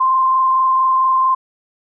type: tone with frequency modulation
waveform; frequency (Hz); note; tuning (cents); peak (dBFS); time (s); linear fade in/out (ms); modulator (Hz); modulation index
sine; 1046.5; C6; 0; -11; 0-1.35; 10; 24.4; 0.53
effects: none